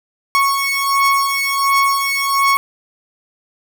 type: beating tone pair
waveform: 30% pulse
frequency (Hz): 1104 / 1105.4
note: C#6 / C#6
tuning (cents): -7 / -5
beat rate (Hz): 1.4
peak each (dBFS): -14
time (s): 0.35-2.57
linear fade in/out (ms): 0
effects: none